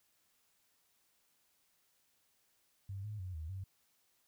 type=tone with pitch steps; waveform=sine; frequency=97.8 / 105.8 / 92 / 78.5 / 95.5 Hz; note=G2 / G#2 / F#2 / D#2 / G2; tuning=-4 / +33 / -9 / +16 / -45 cents; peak=-40 dBFS; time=2.89-3.64 s; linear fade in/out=5 ms; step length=150 ms; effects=white hiss -75 dBFS RMS until 4.27 s